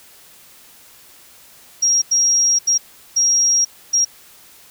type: tone bursts at uneven times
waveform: sine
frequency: 5630 Hz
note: F8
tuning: 13 cents sharp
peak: -12 dBFS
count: 5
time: 1.82-2.02 / 2.11-2.59 / 2.67-2.78 / 3.16-3.65 / 3.93-4.05 s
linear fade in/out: 10 ms
effects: white hiss -46 dBFS RMS until 4.7 s

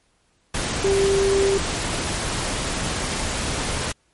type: tone in noise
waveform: sine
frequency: 392.3 Hz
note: G4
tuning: 1 cent sharp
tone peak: -16 dBFS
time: 0.84-1.58 s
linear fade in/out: 5 ms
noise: pink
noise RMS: -25 dBFS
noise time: 0.54-3.92 s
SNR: +6 dB
effects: pink hiss -64 dBFS RMS until 4.13 s + MP3 48 kbps

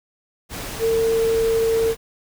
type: tone in noise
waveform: sine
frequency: 452.9 Hz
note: A#4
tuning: 50 cents flat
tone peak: -16 dBFS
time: 0.79-1.95 s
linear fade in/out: 50 ms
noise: pink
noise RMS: -31 dBFS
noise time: 0.49-1.97 s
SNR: +12 dB
effects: none

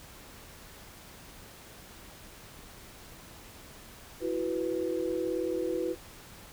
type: chord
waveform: sine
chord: E suspended second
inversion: none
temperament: equal with one note detuned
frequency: 331.5 / 370 / 493.9 Hz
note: E4 / F#4 / B4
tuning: +10 / 0 / 0 cents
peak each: -33 dBFS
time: 4.2-5.96 s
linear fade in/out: 50 ms
effects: pink hiss -50 dBFS RMS until 6.52 s

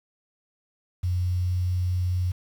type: tone with pitch glide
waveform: sine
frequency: 89.9 to 90.47 Hz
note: F#2 to F#2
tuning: -49 to -38 cents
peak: -22 dBFS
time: 1.03-2.32 s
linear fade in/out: 10 ms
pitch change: +11 cents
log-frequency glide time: 1.43-1.57 s
effects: 8-bit

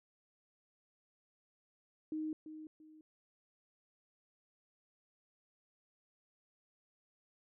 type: tone with echo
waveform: sine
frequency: 311.1 Hz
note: D#4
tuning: in tune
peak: -36 dBFS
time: 2.12-2.33 s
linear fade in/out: 2 ms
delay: 340 ms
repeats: 2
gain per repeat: -10 dB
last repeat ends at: 3.01 s
effects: none

